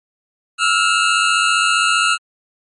25% pulse tone pair together, 1316 / 1411.1 Hz, E6 / F6, -3 / +17 cents, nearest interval minor second, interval 120 cents, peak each -12 dBFS, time 0.58-2.18 s, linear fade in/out 50 ms, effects MP3 48 kbps

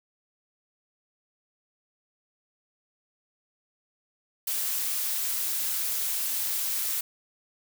blue noise, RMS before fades -29 dBFS, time 4.47-7.01 s, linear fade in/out 5 ms, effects none

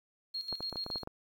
sine tone with tremolo, 4261 Hz, C8, 31 cents sharp, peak -34 dBFS, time 0.34-1.04 s, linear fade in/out 10 ms, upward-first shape square, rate 7 Hz, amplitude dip 70%
clicks, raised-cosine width 1 ms, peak -26 dBFS, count 9, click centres 0.527 / 0.606 / 0.727 / 0.758 / 0.864 / 0.902 / 0.958 / 1.033 / 1.074 s
effects 10-bit

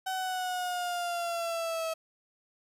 35% pulse linear sweep, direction down, 758 to 645 Hz, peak -29 dBFS, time 0.06-1.94 s, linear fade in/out 10 ms, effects resampled to 32000 Hz + 10-bit

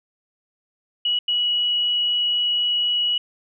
sine tone bursts at uneven times, 2924 Hz, F#7, 21 cents flat, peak -18 dBFS, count 2, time 1.05-1.19 / 1.28-3.18 s, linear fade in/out 5 ms, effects none

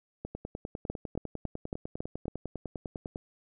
two click trains, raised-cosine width 2 ms, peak -20 / -23 dBFS, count 6 / 30, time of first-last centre 0.9-2.281 / 0.25-3.159 s, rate 3.62 / 9.97 Hz, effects none

